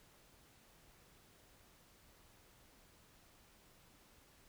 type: silence
effects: pink hiss -66 dBFS RMS until 4.48 s